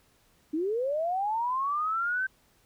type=linear sweep; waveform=sine; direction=up; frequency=293.7 to 1559 Hz; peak=-26 dBFS; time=0.53-2.27 s; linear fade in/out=10 ms; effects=pink hiss -65 dBFS RMS until 2.65 s